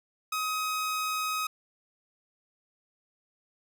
sawtooth tone, 1264 Hz, D#6, 27 cents sharp, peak -25 dBFS, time 0.32-1.47 s, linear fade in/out 5 ms, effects none

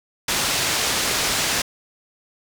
white low-pass noise, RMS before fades -22 dBFS, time 0.28-1.62 s, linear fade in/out 5 ms, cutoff 6600 Hz, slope 12 dB/octave, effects none

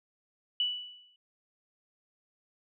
sine tone with exponential decay, 2960 Hz, F#7, in tune, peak -24 dBFS, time 0.6-1.16 s, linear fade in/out 2 ms, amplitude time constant 120 ms, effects none

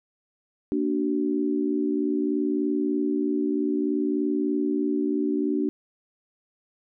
sine chord, Bb augmented, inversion none, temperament equal with one note detuned, 233.1 / 293.7 / 376.9 Hz, Bb3 / D4 / F#4, 0 / 0 / +32 cents, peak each -29 / -24 / -28 dBFS, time 0.72-5.69 s, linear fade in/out 0 ms, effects none

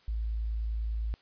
sine tone, 55 Hz, A1, in tune, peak -29 dBFS, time 0.08-1.14 s, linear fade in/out 0 ms, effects white hiss -63 dBFS RMS until 1.21 s + resampled to 11025 Hz

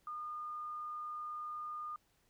sine tone, 1218 Hz, D#6, 37 cents flat, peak -40 dBFS, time 0.07-1.96 s, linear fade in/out 2 ms, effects pink hiss -74 dBFS RMS until 2.29 s

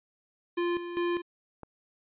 square tone with tremolo, 347.4 Hz, F4, 9 cents flat, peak -27 dBFS, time 0.57-1.22 s, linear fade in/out 10 ms, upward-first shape square, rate 2.5 Hz, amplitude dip 65%
click, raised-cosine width 1 ms, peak -28 dBFS, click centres 1.633 s
effects resampled to 8000 Hz

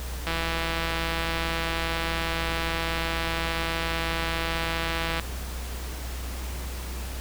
click train, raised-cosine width 0.3 ms, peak -12 dBFS, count 814, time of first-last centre 0.27-5.197 s, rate 165 Hz, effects added 62 Hz sine -32 dBFS peak until 7.2 s + pink hiss -39 dBFS RMS until 7.2 s

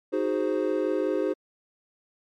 triangle chord, Ab dominant seventh, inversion second, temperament equal, 311.1 / 370 / 415.3 / 523.3 Hz, Eb4 / Gb4 / Ab4 / C5, 0 / 0 / 0 / 0 cents, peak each -27 dBFS, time 0.12-1.34 s, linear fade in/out 20 ms, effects MP3 64 kbps

